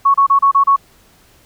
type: tone bursts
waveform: sine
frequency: 1108.7 Hz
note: C#6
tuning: in tune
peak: -7 dBFS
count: 6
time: 0.05-0.763 s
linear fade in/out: 10 ms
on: 93 ms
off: 31 ms
effects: pink hiss -50 dBFS RMS until 1.45 s